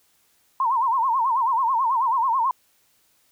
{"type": "tone with vibrato", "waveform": "sine", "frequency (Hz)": 987.8, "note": "B5", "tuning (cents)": 0, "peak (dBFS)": -18, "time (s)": [0.6, 2.51], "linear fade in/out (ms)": 2, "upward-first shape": "sine", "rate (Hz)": 9.2, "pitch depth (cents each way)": 170, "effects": ["white hiss -63 dBFS RMS until 3.31 s"]}